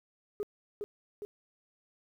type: tone with echo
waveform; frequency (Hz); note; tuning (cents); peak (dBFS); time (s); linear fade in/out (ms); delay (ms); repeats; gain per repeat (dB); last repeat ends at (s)
sine; 413.7; G#4; -7; -29; 0.4-0.43; 0; 410; 2; -4; 1.25
effects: tanh soft clip ceiling -29 dBFS + 11-bit